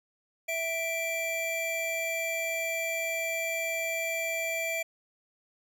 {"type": "tone pair together", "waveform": "square", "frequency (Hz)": [658.6, 2349], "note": ["E5", "D7"], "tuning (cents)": [-2, 0], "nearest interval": "octave + minor seventh", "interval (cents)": 2202, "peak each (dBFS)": [-34, -32], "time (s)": [0.48, 4.83], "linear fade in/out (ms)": 10, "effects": []}